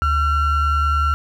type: ring-modulated tone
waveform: triangle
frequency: 714 Hz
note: F5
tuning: 38 cents sharp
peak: -10 dBFS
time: 0.02-1.14 s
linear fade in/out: 0 ms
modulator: 641 Hz
effects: none